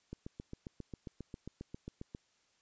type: click train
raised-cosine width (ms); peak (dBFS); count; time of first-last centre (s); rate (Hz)
3; -30; 16; 0.13-2.149; 7.43
effects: white hiss -73 dBFS RMS until 2.61 s + resampled to 16000 Hz